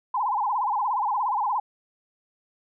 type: tone with vibrato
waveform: sine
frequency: 918 Hz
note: A#5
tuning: 27 cents flat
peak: -22 dBFS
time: 0.14-1.6 s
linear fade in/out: 5 ms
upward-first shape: sine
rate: 17 Hz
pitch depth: 220 cents each way
effects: none